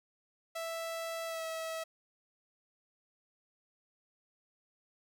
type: tone with pitch glide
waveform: sawtooth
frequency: 659.3 to 648.3 Hz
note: E5 to E5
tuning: 0 to -29 cents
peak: -33 dBFS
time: 0.55-1.84 s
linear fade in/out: 10 ms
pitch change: -29 cents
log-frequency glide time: 1.26-1.44 s
effects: none